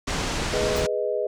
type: low-pass noise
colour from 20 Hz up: pink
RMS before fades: -27 dBFS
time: 0.07-0.87 s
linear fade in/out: 10 ms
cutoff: 7600 Hz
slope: 24 dB/octave
type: chord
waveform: sine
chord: G# minor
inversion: none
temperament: equal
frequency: 415.3 / 493.9 / 622.3 Hz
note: G#4 / B4 / D#5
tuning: 0 / 0 / 0 cents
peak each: -27 dBFS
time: 0.53-1.27 s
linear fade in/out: 5 ms
type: noise with exponential decay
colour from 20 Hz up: blue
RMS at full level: -34 dBFS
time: 0.76-0.87 s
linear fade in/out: 5 ms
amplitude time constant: 22 ms
effects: none